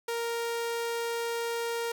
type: tone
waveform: sawtooth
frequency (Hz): 466.2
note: A#4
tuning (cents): 0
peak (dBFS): -26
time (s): 0.08-1.92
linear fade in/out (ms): 5
effects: none